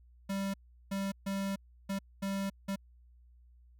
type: tone bursts at uneven times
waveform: square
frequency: 196 Hz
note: G3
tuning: in tune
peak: -33 dBFS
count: 6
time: 0.29-0.54 / 0.91-1.12 / 1.26-1.56 / 1.89-1.99 / 2.22-2.5 / 2.68-2.76 s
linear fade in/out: 10 ms
effects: added 60 Hz sine -57 dBFS peak until 3.79 s